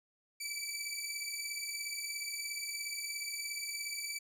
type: beating tone pair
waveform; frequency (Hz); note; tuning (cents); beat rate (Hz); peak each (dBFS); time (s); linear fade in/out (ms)
15% pulse; 2301 / 2318; D7 / D7; -36 / -23; 17; -34 / -34; 0.4-4.19; 10
effects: none